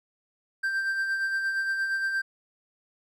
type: tone with tremolo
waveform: triangle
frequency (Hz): 1572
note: G6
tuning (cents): +4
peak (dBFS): -22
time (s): 0.63-2.22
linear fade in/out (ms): 10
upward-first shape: sine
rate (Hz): 8.6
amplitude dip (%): 40
effects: none